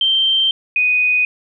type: tone pair in turn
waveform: sine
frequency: 3136 / 2489 Hz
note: G7 / D#7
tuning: 0 / 0 cents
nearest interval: major third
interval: 400 cents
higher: first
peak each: -12 / -12 dBFS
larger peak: neither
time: 0.01-0.51 / 0.76-1.25 s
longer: first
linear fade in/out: 2 ms
effects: none